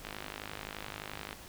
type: click train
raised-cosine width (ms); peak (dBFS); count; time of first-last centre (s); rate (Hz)
0.3; -23; 67; 0.05-1.329; 51.6
effects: pink hiss -50 dBFS RMS until 1.48 s

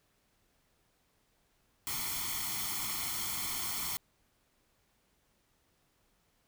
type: noise with comb filter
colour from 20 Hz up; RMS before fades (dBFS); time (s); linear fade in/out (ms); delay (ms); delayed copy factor
white; -36; 1.87-3.97; 0; 0.92; +0.75
effects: pink hiss -73 dBFS RMS until 6.47 s

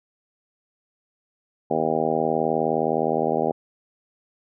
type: harmonic tone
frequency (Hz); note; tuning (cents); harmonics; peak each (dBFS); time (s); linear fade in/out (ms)
79.6; D#2; +40; 2 / 3 / 4 / 5 / 6 / 7 / 8 / 9 / 10; -33 / -29 / -31 / -27 / -27 / -29 / -28 / -29 / -28; 1.7-3.52; 10
effects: none

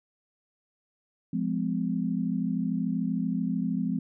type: chord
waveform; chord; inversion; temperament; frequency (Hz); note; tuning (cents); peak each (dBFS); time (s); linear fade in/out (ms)
sine; F minor; none; equal with one note detuned; 174.61 / 207.7 / 255.2; F3 / Ab3 / C4; 0 / 0 / -43; -30; 1.33-3.99; 5
effects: none

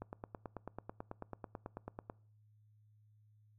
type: click train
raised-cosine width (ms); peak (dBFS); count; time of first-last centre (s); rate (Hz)
1; -29; 20; 0.02-2.099; 9.14
effects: noise-tail reverb RT60 0.5 s tail -23 dB re dry + added 106 Hz sine -64 dBFS peak until 3.58 s

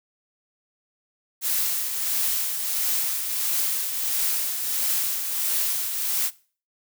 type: noise with tremolo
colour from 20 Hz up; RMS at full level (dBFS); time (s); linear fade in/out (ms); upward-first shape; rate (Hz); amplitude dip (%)
blue; -23; 1.41-6.31; 50; triangle; 1.5; 50
effects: noise-tail reverb RT60 0.4 s tail -20 dB re dry

